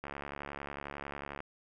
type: click train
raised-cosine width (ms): 0.5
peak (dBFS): -25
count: 98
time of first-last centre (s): 0.04-1.404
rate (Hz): 71.1
effects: none